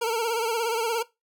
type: tone with vibrato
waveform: 25% pulse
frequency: 457.2 Hz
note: A#4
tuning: 34 cents flat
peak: -20 dBFS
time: 0.01-1.03 s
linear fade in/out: 10 ms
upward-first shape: sine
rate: 17 Hz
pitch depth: 68 cents each way
effects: noise-tail reverb RT60 0.2 s tail -19 dB re dry